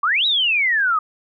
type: exponential two-way sweep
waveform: sine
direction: up then down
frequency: 1096 to 3948 to 1220 Hz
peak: -15 dBFS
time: 0.03-0.99 s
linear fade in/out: 5 ms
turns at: 0.26 s
effects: none